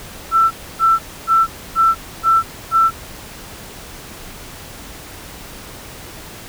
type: tone bursts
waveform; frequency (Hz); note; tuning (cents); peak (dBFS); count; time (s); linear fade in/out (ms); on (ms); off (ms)
sine; 1335; E6; +22; -9; 6; 0.31-2.91; 50; 200; 280
effects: pink hiss -35 dBFS RMS until 6.48 s